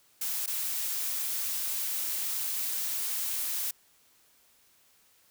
blue noise with dropouts, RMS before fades -32 dBFS, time 0.21-3.71 s, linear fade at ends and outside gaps 5 ms, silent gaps 0.462-0.475 s, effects white hiss -64 dBFS RMS until 5.3 s

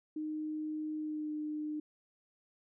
sine tone with pitch glide, 308 to 303.2 Hz, D#4 to D#4, -17 to -45 cents, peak -35 dBFS, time 0.16-1.8 s, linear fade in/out 5 ms, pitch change -28 cents, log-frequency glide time 0.97-1.32 s, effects none

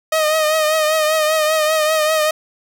sawtooth tone with vibrato, 622.3 Hz, D#5, in tune, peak -10 dBFS, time 0.12-2.31 s, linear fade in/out 5 ms, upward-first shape triangle, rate 5.1 Hz, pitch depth 51 cents each way, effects none

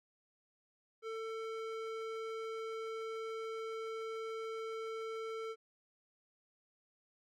square tone with band-pass filter, 446.5 Hz, A4, 25 cents sharp, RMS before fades -42 dBFS, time 1.02-5.56 s, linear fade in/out 50 ms, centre 990 Hz, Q 0.61, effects none

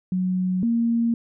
sine tone pair in turn, 184.1 / 232.4 Hz, F#3 / A#3, -8 / -5 cents, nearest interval major third, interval 403 cents, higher second, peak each -20 / -18 dBFS, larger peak second, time 0.12-0.63 / 0.63-1.14 s, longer neither, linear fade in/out 2 ms, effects none

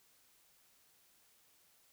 silence, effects white hiss -69 dBFS RMS until 1.92 s

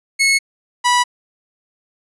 sawtooth tone pair in turn, 2188 / 979.7 Hz, C#7 / B5, -23 / -14 cents, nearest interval octave + major second, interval 1391 cents, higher first, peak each -8 dBFS, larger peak neither, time 0.19-0.39 / 0.84-1.04 s, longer neither, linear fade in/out 20 ms, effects resampled to 24000 Hz

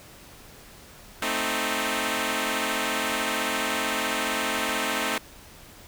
5% pulse chord, A diminished, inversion none, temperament equal, 220 / 261.6 / 311.1 Hz, A3 / C4 / Eb4, 0 / 0 / 0 cents, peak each -18 dBFS, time 1.22-5.18 s, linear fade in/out 2 ms, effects pink hiss -48 dBFS RMS until 5.87 s

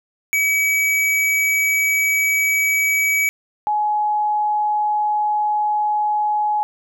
square / sine tone pair in turn, 2278 / 842.5 Hz, C#7 / G#5, +47 / +25 cents, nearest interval octave + perfect fourth, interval 1722 cents, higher first, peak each -16 dBFS, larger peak neither, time 0.33-3.29 / 3.67-6.63 s, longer neither, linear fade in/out 0 ms, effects none

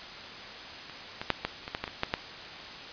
clicks, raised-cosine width 0.3 ms, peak -27 / -18 / -7 / -12 / -20 / -14 / -15 / -21 / -10 / -10 dBFS, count 10, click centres 0.897 / 1.215 / 1.303 / 1.45 / 1.679 / 1.749 / 1.84 / 1.878 / 2.034 / 2.139 s, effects white hiss -42 dBFS RMS until 2.92 s + resampled to 11025 Hz

